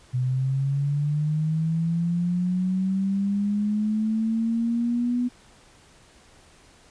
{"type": "linear sweep", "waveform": "sine", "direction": "up", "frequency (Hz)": [124.8, 247.1], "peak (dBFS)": -21, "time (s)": [0.13, 5.29], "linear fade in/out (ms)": 20, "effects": ["pink hiss -54 dBFS RMS until 6.9 s", "resampled to 22050 Hz"]}